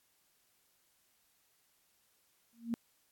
sine tone with exponential growth, 232.2 Hz, A#3, 7 cents flat, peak -28 dBFS, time 2.53-2.74 s, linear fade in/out 0 ms, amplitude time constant 44 ms, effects white hiss -73 dBFS RMS until 3.11 s + AAC 64 kbps

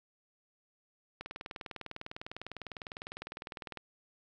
click train, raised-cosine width 0.3 ms, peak -25 dBFS, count 52, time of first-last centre 1.21-3.773 s, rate 19.9 Hz, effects none

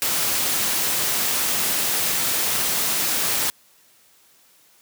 white noise, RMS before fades -22 dBFS, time 0.02-3.5 s, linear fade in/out 0 ms, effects white hiss -56 dBFS RMS until 4.81 s + high-pass 100 Hz 12 dB/octave

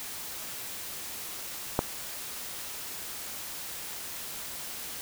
click, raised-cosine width 1 ms, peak -9 dBFS, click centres 1.791 s, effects white hiss -39 dBFS RMS until 5.01 s

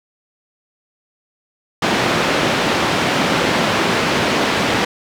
pink band-pass noise, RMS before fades -17 dBFS, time 1.82-4.85 s, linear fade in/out 5 ms, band 190 to 3700 Hz, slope 12 dB/octave, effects none

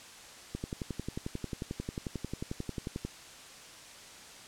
click train, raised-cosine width 3 ms, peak -22 dBFS, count 29, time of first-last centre 0.55-3.05 s, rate 11.2 Hz, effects white hiss -50 dBFS RMS until 4.47 s + low-pass 8000 Hz 12 dB/octave

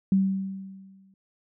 sine tone with exponential decay, 192.7 Hz, G3, 29 cents flat, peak -16 dBFS, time 0.12-1.14 s, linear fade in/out 2 ms, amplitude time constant 220 ms, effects none

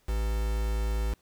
triangle tone with quantisation, 54.6 Hz, A1, 13 cents flat, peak -24 dBFS, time 0.08-1.14 s, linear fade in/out 10 ms, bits 6, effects pink hiss -67 dBFS RMS until 1.21 s

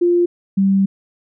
sine tone pair in turn, 349.2 / 194.74 Hz, F4 / G3, 0 / -11 cents, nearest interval minor seventh, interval 1011 cents, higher first, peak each -11 / -11 dBFS, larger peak neither, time 0.01-0.26 / 0.57-0.86 s, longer second, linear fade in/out 10 ms, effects none

